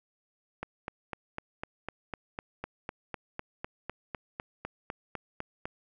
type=click train; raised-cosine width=0.5 ms; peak=-20 dBFS; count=21; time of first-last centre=0.63-5.655 s; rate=3.98 Hz; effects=none